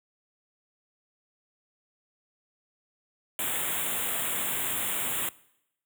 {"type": "band-stop noise", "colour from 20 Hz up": "white", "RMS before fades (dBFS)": -30, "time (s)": [3.39, 5.29], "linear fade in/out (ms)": 2, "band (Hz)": [3700, 7100], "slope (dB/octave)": 96, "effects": ["noise-tail reverb RT60 0.8 s tail -21 dB re dry", "high-pass 100 Hz 12 dB/octave"]}